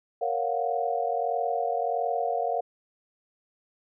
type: chord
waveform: sine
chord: Gb major seventh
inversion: first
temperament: equal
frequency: 466.2 / 554.4 / 698.5 / 740 Hz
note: Bb4 / Db5 / F5 / Gb5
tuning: 0 / 0 / 0 / 0 cents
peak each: -31 / -33 / -28 / -31 dBFS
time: 0.21-2.61 s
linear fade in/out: 10 ms
effects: none